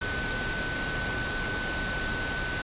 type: tone in noise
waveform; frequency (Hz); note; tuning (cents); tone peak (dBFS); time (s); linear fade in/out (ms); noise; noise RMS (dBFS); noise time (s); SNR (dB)
sine; 1506; F#6; +30; -32; 0.01-2.62; 10; pink; -32; 0.01-2.62; -3
effects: resampled to 8000 Hz